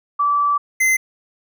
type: tone pair in turn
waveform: sine / square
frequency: 1158 / 2063 Hz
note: D6 / C7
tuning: -25 / -25 cents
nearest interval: minor seventh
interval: 1000 cents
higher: second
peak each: -14 dBFS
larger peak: neither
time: 0.19-0.58 / 0.8-0.97 s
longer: first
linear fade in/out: 10 ms
effects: none